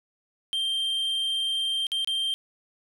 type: tone with dropouts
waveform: triangle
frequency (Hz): 3162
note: G7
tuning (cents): +14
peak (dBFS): -23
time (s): 0.53-2.34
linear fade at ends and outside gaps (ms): 0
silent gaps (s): 1.868-1.918 / 2.046-2.074
effects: none